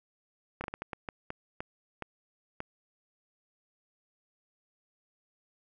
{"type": "slowing click train", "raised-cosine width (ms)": 0.5, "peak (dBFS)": -21, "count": 11, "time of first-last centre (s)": [0.61, 2.604], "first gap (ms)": 30, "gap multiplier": 1.39, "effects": []}